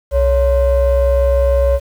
triangle ring-modulated tone, 246.9 Hz, B3, in tune, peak -5 dBFS, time 0.11-1.8 s, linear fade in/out 50 ms, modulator 310 Hz, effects 7-bit

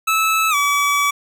25% pulse tone with pitch glide, 1306 to 1143.5 Hz, E6 to D6, -17 to -47 cents, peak -11 dBFS, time 0.07-1.11 s, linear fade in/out 10 ms, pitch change -230 cents, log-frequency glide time 0.5-0.55 s, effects none

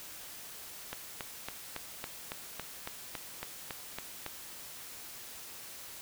click train, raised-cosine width 0.3 ms, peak -21 dBFS, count 13, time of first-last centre 0.93-4.263 s, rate 3.6 Hz, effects white hiss -47 dBFS RMS until 6.01 s

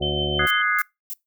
harmonic tone, 73.3 Hz, D2, 3 cents flat, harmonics 1 / 2 / 3 / 4 / 5 / 7 / 8 / 9 / 10, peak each -30 / -29 / -34 / -39 / -27 / -34 / -33 / -37 / -35 dBFS, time 0-0.47 s, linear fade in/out 20 ms
sine tone with tremolo, 3084 Hz, G7, 29 cents flat, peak -23 dBFS, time 0.02-0.62 s, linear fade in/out 5 ms, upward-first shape sine, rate 6.4 Hz, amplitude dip 40%
sine chord, Ab dominant seventh, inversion second, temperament equal, 1244.5 / 1480 / 1661.2 / 2093 Hz, Eb6 / Gb6 / Ab6 / C7, 0 / 0 / 0 / 0 cents, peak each -24 dBFS, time 0.39-0.82 s, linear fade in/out 5 ms
violet noise bursts, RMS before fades -31 dBFS, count 3, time 0.47-1.135 s, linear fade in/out 0 ms, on 35 ms, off 280 ms
effects noise-tail reverb RT60 0.2 s tail -24 dB re dry

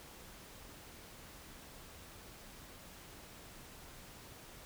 silence, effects pink hiss -54 dBFS RMS until 4.65 s

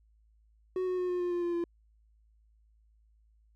triangle tone with pitch steps, 370 / 366 / 362 / 358 / 354.1 / 350.2 / 346.4 / 342.6 Hz, F#4 / F#4 / F#4 / F4 / F4 / F4 / F4 / F4, 0 / -19 / -38 / +43 / +24 / +5 / -14 / -33 cents, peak -27 dBFS, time 0.76-1.64 s, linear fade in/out 2 ms, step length 110 ms, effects added 54 Hz sine -62 dBFS peak until 3.55 s

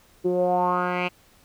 10% pulse tone with low-pass filter sweep, 179.2 Hz, F3, 45 cents sharp, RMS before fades -23 dBFS, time 0.24-1.09 s, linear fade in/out 20 ms, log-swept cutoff 360 to 2700 Hz, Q 4.7, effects pink hiss -57 dBFS RMS until 1.44 s

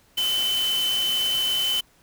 sine tone in noise, 3042 Hz, F#7, 47 cents sharp, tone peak -21 dBFS, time 0.17-1.81 s, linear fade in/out 10 ms, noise white, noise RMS -32 dBFS, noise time 0.17-1.81 s, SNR +8 dB, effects pink hiss -59 dBFS RMS until 2.02 s

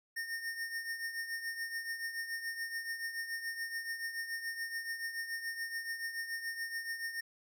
square tone with tremolo, 1829 Hz, A#6, 33 cents flat, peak -35 dBFS, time 0.16-7.21 s, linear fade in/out 10 ms, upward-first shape triangle, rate 7 Hz, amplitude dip 70%, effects none

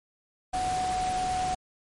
sine tone in noise, 740 Hz, F#5, in tune, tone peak -26 dBFS, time 0.53-1.55 s, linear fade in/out 10 ms, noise pink, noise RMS -36 dBFS, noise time 0.53-1.55 s, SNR +7 dB, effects MP3 48 kbps

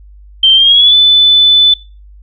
sine tone with pitch glide, 3136 to 3500 Hz, G7 to A7, 0 to -10 cents, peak -3 dBFS, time 0.43-1.74 s, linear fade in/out 5 ms, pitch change +190 cents, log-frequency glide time 0.55-0.95 s, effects noise-tail reverb RT60 0.3 s tail -18 dB re dry + added 50 Hz sine -34 dBFS peak until 2.22 s

